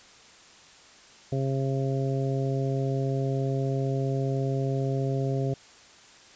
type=harmonic tone; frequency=134.9 Hz; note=C#3; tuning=47 cents flat; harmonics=1 / 2 / 3 / 4 / 5; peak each=-26 / -34 / -32 / -36 / -37 dBFS; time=1.32-5.54 s; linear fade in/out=5 ms; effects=white hiss -52 dBFS RMS until 6.35 s + resampled to 16000 Hz